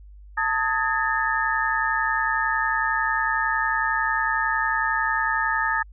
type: tone cluster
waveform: sine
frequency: 892 / 1256 / 1667 / 1798 Hz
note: A5 / D#6 / G#6 / A6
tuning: +23 / +16 / +6 / +37 cents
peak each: -26 dBFS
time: 0.37-5.83 s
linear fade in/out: 10 ms
effects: added 50 Hz sine -42 dBFS peak until 5.92 s